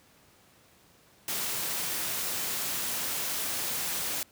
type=noise; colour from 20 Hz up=white; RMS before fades=-32 dBFS; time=1.28-4.23 s; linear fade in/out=2 ms; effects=pink hiss -60 dBFS RMS until 4.31 s + high-pass 80 Hz 12 dB/octave